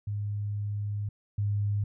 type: tone pair in turn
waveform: sine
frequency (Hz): 103.1 / 102.53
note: G#2 / G#2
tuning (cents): -12 / -22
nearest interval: unison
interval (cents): 10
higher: first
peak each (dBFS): -29 / -25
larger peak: second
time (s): 0.07-1.09 / 1.38-1.84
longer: first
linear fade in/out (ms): 5
effects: none

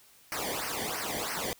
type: noise with flanger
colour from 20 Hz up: pink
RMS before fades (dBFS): -34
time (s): 0.32-1.53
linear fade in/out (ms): 0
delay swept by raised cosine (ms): 0.27 to 0.78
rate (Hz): 3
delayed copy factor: -0.95
effects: white hiss -59 dBFS RMS until 1.59 s

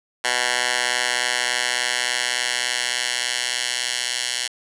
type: tone with high-pass filter sweep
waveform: 10% pulse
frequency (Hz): 123.47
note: B2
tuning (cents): 0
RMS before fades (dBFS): -23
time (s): 0.24-4.48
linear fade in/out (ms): 10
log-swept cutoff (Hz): 1300 to 3000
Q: 0.87
effects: resampled to 24000 Hz + 7-bit

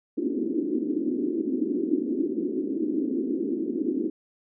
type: band-pass noise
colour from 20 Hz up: pink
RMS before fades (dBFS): -27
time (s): 0.17-4.1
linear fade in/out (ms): 10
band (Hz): 250 to 360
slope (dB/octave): 48
effects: none

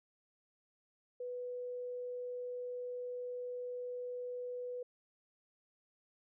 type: tone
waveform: sine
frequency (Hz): 493.9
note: B4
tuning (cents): 0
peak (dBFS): -39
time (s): 1.2-4.83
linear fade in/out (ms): 5
effects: none

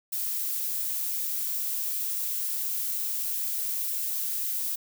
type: noise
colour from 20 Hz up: violet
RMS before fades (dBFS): -30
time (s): 0.12-4.76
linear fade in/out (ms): 10
effects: none

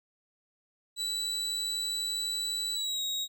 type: tone with pitch glide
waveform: 35% pulse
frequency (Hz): 3951 to 3792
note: B7 to A#7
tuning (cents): 0 to +29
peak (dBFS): -29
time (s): 0.96-3.28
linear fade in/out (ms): 50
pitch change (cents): -71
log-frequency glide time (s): 2.74-3.02
effects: none

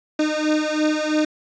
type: beating tone pair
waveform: 30% pulse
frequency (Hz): 304.8 / 307.8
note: D#4 / D#4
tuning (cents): -36 / -19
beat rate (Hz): 3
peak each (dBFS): -19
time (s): 0.19-1.25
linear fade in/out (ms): 5
effects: resampled to 16000 Hz + 8-bit

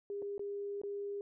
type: tone with dropouts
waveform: sine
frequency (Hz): 404.1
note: G#4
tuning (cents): -47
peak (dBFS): -37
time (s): 0.1-1.21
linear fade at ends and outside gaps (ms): 1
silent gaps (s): 0.22-0.224 / 0.38-0.394 / 0.816-0.835
effects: none

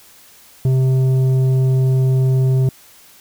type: tone with tanh clipping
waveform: sine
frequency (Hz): 130.81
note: C3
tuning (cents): 0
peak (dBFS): -13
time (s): 0.65-2.69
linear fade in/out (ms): 2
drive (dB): 8
effects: white hiss -46 dBFS RMS until 3.2 s

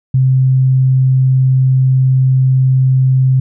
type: tone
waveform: sine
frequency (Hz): 130.81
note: C3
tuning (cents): 0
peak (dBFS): -7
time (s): 0.14-3.4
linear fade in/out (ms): 5
effects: none

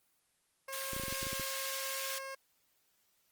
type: tone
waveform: 15% pulse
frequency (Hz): 538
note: C5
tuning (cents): +48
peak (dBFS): -35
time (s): 0.68-2.35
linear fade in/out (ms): 5
type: high-pass noise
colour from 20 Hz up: pink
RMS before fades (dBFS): -40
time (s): 0.72-2.19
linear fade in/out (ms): 10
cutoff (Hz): 2400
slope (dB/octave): 12
type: clicks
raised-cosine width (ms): 3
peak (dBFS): -30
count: 10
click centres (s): 0.933 / 0.965 / 0.998 / 1.036 / 1.082 / 1.126 / 1.23 / 1.268 / 1.331 / 1.397
effects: white hiss -74 dBFS RMS until 3.31 s + Opus 24 kbps

